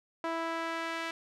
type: tone with band-pass filter sweep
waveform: sawtooth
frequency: 329.6 Hz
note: E4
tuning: in tune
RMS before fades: -35 dBFS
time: 0.24-1.11 s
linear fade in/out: 2 ms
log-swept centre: 1000 to 2100 Hz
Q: 1
effects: none